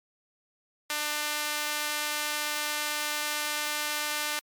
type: tone with high-pass filter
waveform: sawtooth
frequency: 298.5 Hz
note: D4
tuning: 28 cents sharp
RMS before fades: -31 dBFS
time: 0.9-4.39 s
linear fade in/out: 0 ms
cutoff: 1400 Hz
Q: 0.6
effects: MP3 96 kbps